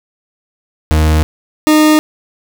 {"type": "tone pair in turn", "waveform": "40% pulse", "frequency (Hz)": [77.78, 307.1], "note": ["D#2", "D#4"], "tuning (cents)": [0, -23], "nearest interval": "2 octaves", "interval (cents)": 2377, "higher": "second", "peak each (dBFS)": [-7, -5], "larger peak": "second", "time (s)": [[0.91, 1.23], [1.67, 1.99]], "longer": "neither", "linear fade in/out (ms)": 0, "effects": []}